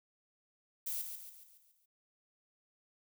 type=noise with echo; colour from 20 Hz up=violet; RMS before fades=-38 dBFS; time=0.86-1.02 s; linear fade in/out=10 ms; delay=140 ms; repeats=6; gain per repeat=-6 dB; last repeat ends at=1.86 s; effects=none